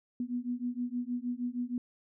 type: beating tone pair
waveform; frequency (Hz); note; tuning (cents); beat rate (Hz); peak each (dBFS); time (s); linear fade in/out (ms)
sine; 241.6 / 248; B3 / B3; -38 / +7; 6.4; -35 / -35; 0.2-1.78; 2
effects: none